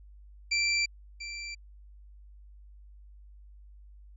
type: tone with echo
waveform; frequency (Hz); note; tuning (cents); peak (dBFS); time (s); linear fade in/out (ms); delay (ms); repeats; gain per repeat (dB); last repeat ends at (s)
25% pulse; 2349; D7; 0; -21; 0.51-0.86; 10; 690; 1; -12; 1.55
effects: added 50 Hz sine -49 dBFS peak until 4.16 s + resampled to 24000 Hz